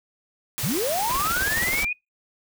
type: noise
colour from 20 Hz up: white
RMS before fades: -29 dBFS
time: 0.58-1.83 s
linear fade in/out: 0 ms
type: linear sweep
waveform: sine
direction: up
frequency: 98.5 to 2500 Hz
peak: -23 dBFS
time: 0.63-1.93 s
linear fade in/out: 5 ms
type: noise with tremolo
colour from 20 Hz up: pink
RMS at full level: -29 dBFS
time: 1.09-1.85 s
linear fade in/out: 5 ms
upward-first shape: sine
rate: 19 Hz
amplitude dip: 95%
effects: noise-tail reverb RT60 0.2 s tail -25 dB re dry